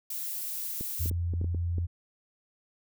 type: noise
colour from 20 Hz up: violet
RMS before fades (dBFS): -35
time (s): 0.1-1.1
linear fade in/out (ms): 5
type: clicks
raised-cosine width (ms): 3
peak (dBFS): -24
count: 8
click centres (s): 0.81 / 1.059 / 1.113 / 1.337 / 1.414 / 1.444 / 1.547 / 1.783
type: tone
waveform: sine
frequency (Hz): 86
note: F2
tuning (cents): -26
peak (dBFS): -27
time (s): 0.99-1.87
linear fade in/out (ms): 20
effects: none